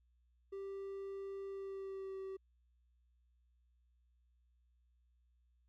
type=tone with pitch glide; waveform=triangle; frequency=392 to 384.4 Hz; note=G4 to G4; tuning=0 to -34 cents; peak=-40 dBFS; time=0.52-2.37 s; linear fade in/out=10 ms; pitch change=-34 cents; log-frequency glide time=1.48-2.18 s; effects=added 60 Hz sine -70 dBFS peak until 5.68 s + MP3 96 kbps